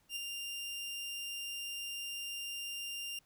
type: tone with ADSR envelope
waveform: sawtooth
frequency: 2794 Hz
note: F7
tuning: in tune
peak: -32 dBFS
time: 0.09-3.19 s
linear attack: 73 ms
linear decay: 5 ms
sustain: -4 dB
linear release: 4 ms
effects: pink hiss -71 dBFS RMS until 3.25 s